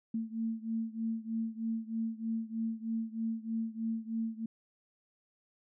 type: beating tone pair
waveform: sine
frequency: 224 / 227.2 Hz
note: A3 / A#3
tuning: +31 / -44 cents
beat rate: 3.2 Hz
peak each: -35 / -37 dBFS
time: 0.14-4.46 s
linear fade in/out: 5 ms
effects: none